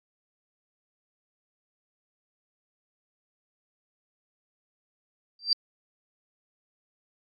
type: tone with exponential growth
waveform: sine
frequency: 4699 Hz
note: D8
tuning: in tune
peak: -16 dBFS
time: 5.39-5.53 s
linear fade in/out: 2 ms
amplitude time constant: 29 ms
effects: AAC 64 kbps